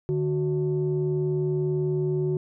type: tone pair together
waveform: sine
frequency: 149.2 / 369.6 Hz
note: D3 / F#4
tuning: +28 / -2 cents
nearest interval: octave + major third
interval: 1570 cents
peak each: -24 dBFS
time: 0.09-2.37 s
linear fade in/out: 0 ms
effects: tanh soft clip ceiling -17 dBFS